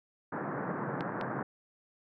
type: band-pass noise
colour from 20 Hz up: pink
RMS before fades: -36 dBFS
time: 0.32-1.43 s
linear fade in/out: 5 ms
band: 130 to 1700 Hz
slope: 48 dB/octave
type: clicks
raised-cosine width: 0.3 ms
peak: -23 dBFS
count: 2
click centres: 1.008 / 1.212 s
effects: none